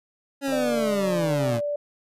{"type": "linear sweep", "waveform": "25% pulse", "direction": "down", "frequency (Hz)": [281.8, 109.8], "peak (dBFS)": -20, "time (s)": [0.41, 1.61], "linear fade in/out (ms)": 50}
{"type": "click train", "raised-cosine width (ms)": 1, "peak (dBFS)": -27, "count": 160, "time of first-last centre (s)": [0.48, 1.584], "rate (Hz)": 144}
{"type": "tone with pitch glide", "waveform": "sine", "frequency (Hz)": [596, 583.7], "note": ["D5", "D5"], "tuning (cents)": [25, -11], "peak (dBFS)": -24, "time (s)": [0.52, 1.76], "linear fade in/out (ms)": 5, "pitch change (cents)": -36, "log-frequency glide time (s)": [1.19, 1.31]}
{"effects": ["resampled to 32000 Hz"]}